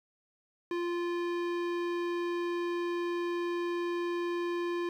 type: tone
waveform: square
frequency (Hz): 347.2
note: F4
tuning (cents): -10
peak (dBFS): -31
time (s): 0.71-4.89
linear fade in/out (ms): 2
effects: low-pass 3000 Hz 12 dB/octave + 10-bit